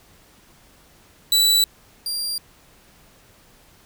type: tone pair in turn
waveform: sawtooth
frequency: 3951 / 4763 Hz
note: B7 / D8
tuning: 0 / +24 cents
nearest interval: minor third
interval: 324 cents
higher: second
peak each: -11 / -21 dBFS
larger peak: first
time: 1.32-1.64 / 2.06-2.38 s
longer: neither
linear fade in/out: 2 ms
effects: pink hiss -53 dBFS RMS until 3.85 s